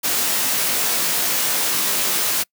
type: noise with comb filter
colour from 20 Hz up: white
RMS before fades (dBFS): -20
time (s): 0.03-2.44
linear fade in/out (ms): 20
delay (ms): 19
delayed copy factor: +1
effects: noise-tail reverb RT60 0.1 s tail -26 dB re dry + high-pass 150 Hz 12 dB/octave